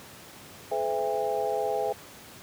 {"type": "tone cluster", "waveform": "sine", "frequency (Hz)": [426.4, 509, 664, 805], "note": ["G#4", "C5", "E5", "G5"], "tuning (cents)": [46, -48, 12, 46], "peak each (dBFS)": -31, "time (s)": [0.71, 1.93], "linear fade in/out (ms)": 10, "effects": ["pink hiss -47 dBFS RMS until 2.42 s", "high-pass 100 Hz 12 dB/octave"]}